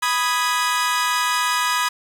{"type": "chord", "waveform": "sawtooth", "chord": "G# minor", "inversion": "first", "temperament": "equal", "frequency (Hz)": [987.8, 1244.5, 1661.2], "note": ["B5", "D#6", "G#6"], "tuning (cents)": [0, 0, 0], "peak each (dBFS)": [-18, -19, -21], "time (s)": [0.02, 1.89], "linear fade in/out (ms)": 10, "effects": ["low-pass 12000 Hz 12 dB/octave", "7-bit"]}